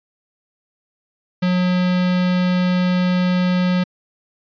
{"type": "tone with notch filter", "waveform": "square", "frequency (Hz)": 181, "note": "F#3", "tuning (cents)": -38, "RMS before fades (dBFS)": -17, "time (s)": [1.42, 3.84], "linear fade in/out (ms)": 10, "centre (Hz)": 750, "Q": 1.6, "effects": ["resampled to 11025 Hz"]}